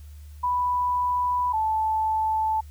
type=tone pair in turn; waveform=sine; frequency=987.8 / 875.2 Hz; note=B5 / A5; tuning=0 / -9 cents; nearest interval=major second; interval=209 cents; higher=first; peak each=-21 dBFS; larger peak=neither; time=0.43-1.53 / 1.53-2.61 s; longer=first; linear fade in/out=10 ms; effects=added 74 Hz sine -40 dBFS peak until 2.7 s + white hiss -59 dBFS RMS until 2.7 s